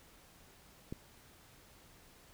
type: click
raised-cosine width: 3 ms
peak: -27 dBFS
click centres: 0.925 s
effects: pink hiss -61 dBFS RMS until 2.33 s